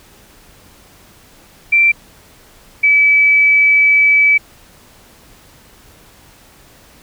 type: tone pair in turn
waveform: sine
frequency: 2349 / 2297 Hz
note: D7 / D7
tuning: 0 / -39 cents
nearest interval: unison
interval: 39 cents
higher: first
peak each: -7 dBFS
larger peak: neither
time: 1.72-1.92 / 2.83-4.38 s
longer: second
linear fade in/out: 10 ms
effects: pink hiss -45 dBFS RMS until 7.02 s